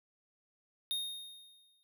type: tone with exponential decay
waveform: square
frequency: 3700 Hz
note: A#7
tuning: 14 cents flat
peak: -32 dBFS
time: 0.91-1.83 s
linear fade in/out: 0 ms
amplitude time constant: 200 ms
effects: none